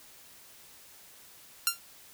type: tone with exponential decay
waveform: 5% pulse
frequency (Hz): 1385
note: F6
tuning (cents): -15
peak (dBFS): -9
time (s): 1.67-1.79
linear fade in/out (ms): 1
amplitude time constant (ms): 26
effects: white hiss -54 dBFS RMS until 2.13 s